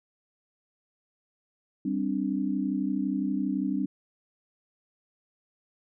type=chord; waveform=sine; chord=G suspended fourth; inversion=none; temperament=equal; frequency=196 / 261.6 / 293.7 Hz; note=G3 / C4 / D4; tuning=0 / 0 / 0 cents; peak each=-30 dBFS; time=1.85-3.86 s; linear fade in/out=5 ms; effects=none